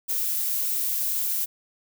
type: noise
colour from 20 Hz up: violet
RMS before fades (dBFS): -26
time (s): 0.08-1.46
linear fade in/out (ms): 20
effects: none